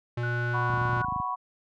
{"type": "tone", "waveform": "square", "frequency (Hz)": 120, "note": "B2", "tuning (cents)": -49, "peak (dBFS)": -28, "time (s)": [0.17, 1.02], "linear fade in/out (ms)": 5}
{"type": "tone with pitch glide", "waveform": "sine", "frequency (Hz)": [1480, 1467.2], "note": ["F#6", "F#6"], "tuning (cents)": [0, -15], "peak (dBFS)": -31, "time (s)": [0.23, 1.05], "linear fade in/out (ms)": 5, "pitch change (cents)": -15, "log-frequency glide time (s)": [0.55, 0.74]}
{"type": "chord", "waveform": "sine", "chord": "F# suspended fourth", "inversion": "none", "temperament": "equal", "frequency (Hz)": [740, 987.8, 1108.7], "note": ["F#5", "B5", "C#6"], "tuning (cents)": [0, 0, 0], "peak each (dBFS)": [-36, -31, -31], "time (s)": [0.53, 1.36], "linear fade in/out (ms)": 20}
{"type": "click train", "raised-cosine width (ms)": 5, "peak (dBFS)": -23, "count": 14, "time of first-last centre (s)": [0.7, 1.2], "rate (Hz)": 26}
{"effects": ["high-pass 60 Hz 12 dB/octave", "low-pass 3000 Hz 12 dB/octave"]}